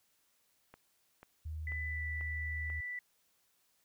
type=click train; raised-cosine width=0.5 ms; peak=-37 dBFS; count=5; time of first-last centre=0.74-2.701 s; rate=2.04 Hz
type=tone; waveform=sine; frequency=78.2 Hz; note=D#2; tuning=9 cents sharp; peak=-38 dBFS; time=1.45-2.81 s; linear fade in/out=10 ms
type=tone with pitch glide; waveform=sine; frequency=1995 to 1973.2 Hz; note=B6 to B6; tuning=+17 to -2 cents; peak=-38 dBFS; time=1.67-2.99 s; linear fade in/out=2 ms; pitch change=-19 cents; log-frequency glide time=1.87-2.01 s
effects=white hiss -74 dBFS RMS until 3.84 s